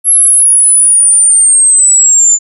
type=linear sweep; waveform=sine; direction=down; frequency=11210 to 7040 Hz; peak=-3 dBFS; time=0.04-2.39 s; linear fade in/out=50 ms; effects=none